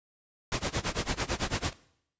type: noise with tremolo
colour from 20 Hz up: pink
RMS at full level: -28 dBFS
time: 0.52-1.73 s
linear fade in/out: 0 ms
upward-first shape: sine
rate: 9 Hz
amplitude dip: 95%
effects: noise-tail reverb RT60 0.7 s tail -20 dB re dry + resampled to 16000 Hz